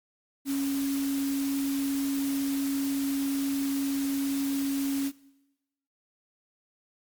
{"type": "tone in noise", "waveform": "sine", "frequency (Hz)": 276.3, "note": "C#4", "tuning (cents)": -6, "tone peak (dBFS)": -26, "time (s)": [0.45, 5.12], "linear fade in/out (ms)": 50, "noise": "white", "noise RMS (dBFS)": -39, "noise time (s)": [0.45, 5.12], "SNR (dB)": 10, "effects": ["noise-tail reverb RT60 1.0 s tail -21 dB re dry", "Opus 48 kbps"]}